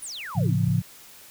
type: exponential sweep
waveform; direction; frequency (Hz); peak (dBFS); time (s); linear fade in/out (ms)
sine; down; 10548 to 61.74; -33; 0.02-0.71; 5
type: chord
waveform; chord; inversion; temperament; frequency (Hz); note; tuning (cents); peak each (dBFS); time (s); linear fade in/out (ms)
sine; A augmented; none; just; 110 / 137.5 / 171.88; A2 / C#3 / E#3; 0 / -14 / -27; -24; 0.35-0.82; 20
effects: white hiss -48 dBFS RMS until 1.3 s